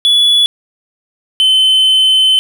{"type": "tone pair in turn", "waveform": "triangle", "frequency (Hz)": [3416, 3060], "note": ["G#7", "G7"], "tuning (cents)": [48, -42], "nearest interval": "major second", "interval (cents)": 190, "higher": "first", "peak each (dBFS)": -5, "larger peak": "neither", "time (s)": [[0.05, 0.46], [1.4, 2.39]], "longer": "second", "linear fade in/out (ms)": 0, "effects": []}